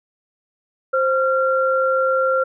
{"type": "tone pair together", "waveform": "sine", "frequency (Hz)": [525, 1376.7], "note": ["C5", "F6"], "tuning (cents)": [6, -25], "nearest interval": "octave + perfect fourth", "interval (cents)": 1669, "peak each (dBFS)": [-17, -19], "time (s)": [0.93, 2.44], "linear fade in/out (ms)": 10, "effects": []}